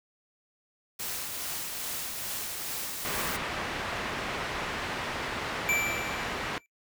white noise with tremolo, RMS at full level -34 dBFS, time 0.99-3.37 s, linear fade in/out 10 ms, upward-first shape triangle, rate 2.4 Hz, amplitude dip 30%
white low-pass noise, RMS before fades -34 dBFS, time 3.05-6.58 s, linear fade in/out 0 ms, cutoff 2100 Hz, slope 12 dB/octave
square tone with exponential decay, 2337 Hz, D7, 9 cents flat, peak -24 dBFS, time 5.69-6.66 s, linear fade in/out 0 ms, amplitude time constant 210 ms
effects noise-tail reverb RT60 0.1 s tail -19 dB re dry

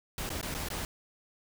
pink noise with dropouts, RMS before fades -36 dBFS, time 0.18-0.85 s, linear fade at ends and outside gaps 1 ms, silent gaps 0.292-0.302 / 0.413-0.428 / 0.542-0.548 / 0.686-0.702 s, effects none

